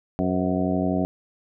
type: harmonic tone with a mistuned harmonic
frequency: 91.9 Hz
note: F#2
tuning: 11 cents flat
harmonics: 1 / 2 / 3 / 4 / 5 / 6 / 7 / 8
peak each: -32 / -25 / -25 / -31 / -35 / -35 / -29 / -33 dBFS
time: 0.19-1.05 s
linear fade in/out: 0 ms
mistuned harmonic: 6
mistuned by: -72 cents
effects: none